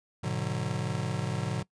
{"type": "chord", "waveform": "square", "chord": "G# half-diminished seventh", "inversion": "none", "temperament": "just", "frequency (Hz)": [103.83, 124.59, 149.51, 186.89], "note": ["G#2", "B2", "D3", "F#3"], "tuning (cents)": [0, 16, 31, 18], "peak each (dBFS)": [-37, -35, -35, -37], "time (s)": [0.23, 1.63], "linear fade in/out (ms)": 10, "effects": ["noise-tail reverb RT60 0.1 s tail -21 dB re dry", "resampled to 22050 Hz"]}